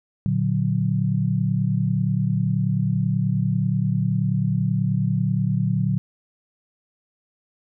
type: chord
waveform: sine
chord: Bb augmented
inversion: none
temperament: equal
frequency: 116.54 / 146.83 / 185 Hz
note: Bb2 / D3 / F#3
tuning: 0 / 0 / 0 cents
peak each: -23 dBFS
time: 0.26-5.98 s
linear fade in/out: 0 ms
effects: none